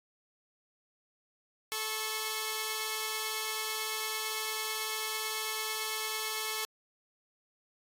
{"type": "tone pair together", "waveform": "5% pulse", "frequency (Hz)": [435.8, 1094], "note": ["A4", "C#6"], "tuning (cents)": [-17, -23], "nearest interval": "octave + major third", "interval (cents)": 1594, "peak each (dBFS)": [-24, -24], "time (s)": [1.72, 6.65], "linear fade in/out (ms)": 0, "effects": ["AAC 64 kbps"]}